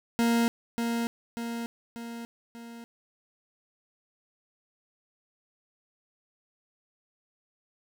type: tone with echo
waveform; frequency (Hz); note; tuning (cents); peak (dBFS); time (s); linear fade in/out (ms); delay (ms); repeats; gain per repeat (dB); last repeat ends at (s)
40% pulse; 233.1; A#3; 0; -21; 0.19-0.48; 0; 590; 4; -5; 2.84
effects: none